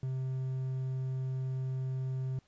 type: tone with quantisation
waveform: triangle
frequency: 130.81 Hz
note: C3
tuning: in tune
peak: -30 dBFS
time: 0.03-2.39 s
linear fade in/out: 2 ms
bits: 10
effects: pink hiss -70 dBFS RMS until 2.47 s + resampled to 16000 Hz